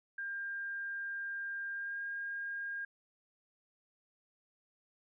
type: tone with pitch glide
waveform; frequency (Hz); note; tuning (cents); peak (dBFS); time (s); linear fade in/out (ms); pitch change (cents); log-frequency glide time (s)
sine; 1600 to 1616.7; G6 to G#6; +35 to -47; -37; 0.18-2.85; 5; +18; 1.73-2
effects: none